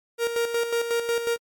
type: tone with tremolo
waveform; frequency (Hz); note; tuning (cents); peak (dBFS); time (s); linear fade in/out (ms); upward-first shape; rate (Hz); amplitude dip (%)
45% pulse; 467.9; A#4; +6; -21; 0.18-1.38; 50; square; 5.5; 55
effects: MP3 96 kbps